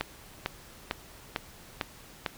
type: click train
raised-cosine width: 0.3 ms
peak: -12 dBFS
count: 6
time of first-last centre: 0.01-2.262 s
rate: 2.22 Hz
effects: pink hiss -51 dBFS RMS until 2.37 s